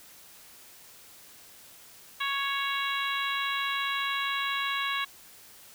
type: harmonic tone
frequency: 554.4 Hz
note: C#5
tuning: in tune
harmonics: 2 / 3 / 4 / 5 / 6 / 7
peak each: -32 / -34 / -35 / -36 / -37 / -37 dBFS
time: 2.2-5.05 s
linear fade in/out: 10 ms
effects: white hiss -52 dBFS RMS until 5.74 s